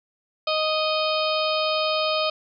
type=harmonic tone; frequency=622.3 Hz; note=D#5; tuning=in tune; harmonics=1 / 2 / 4 / 5 / 6 / 7 / 8; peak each=-24 / -27 / -30 / -31 / -32 / -32 / -33 dBFS; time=0.47-2.3 s; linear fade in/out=5 ms; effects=none